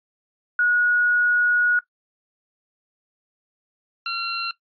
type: tone pair in turn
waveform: sine / 15% pulse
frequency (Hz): 1454 / 1370.1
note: F#6 / F6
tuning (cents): -31 / -34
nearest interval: minor second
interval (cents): 103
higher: first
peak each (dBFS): -16 / -17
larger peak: first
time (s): 0.59-1.79 / 4.06-4.51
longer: first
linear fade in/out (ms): 2
effects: noise-tail reverb RT60 0.1 s tail -17 dB re dry + resampled to 11025 Hz